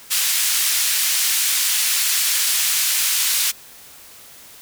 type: band-pass noise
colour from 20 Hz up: white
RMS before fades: -19 dBFS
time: 0.1-3.52 s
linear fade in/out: 20 ms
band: 2000 to 13000 Hz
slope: 12 dB/octave
effects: white hiss -43 dBFS RMS until 4.61 s